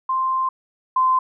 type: tone pair in turn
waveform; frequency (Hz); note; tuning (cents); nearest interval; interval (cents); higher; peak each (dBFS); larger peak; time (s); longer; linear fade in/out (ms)
sine; 1046.5 / 1034.5; C6 / C6; 0 / -20; unison; 20; first; -18 / -14; second; 0.09-0.49 / 0.96-1.19; first; 5
effects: none